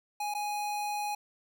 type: tone with dropouts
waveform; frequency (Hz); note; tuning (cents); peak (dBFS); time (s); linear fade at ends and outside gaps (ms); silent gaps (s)
square; 830.6; G#5; 0; -32; 0.2-1.15; 5; 0.34-0.348
effects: none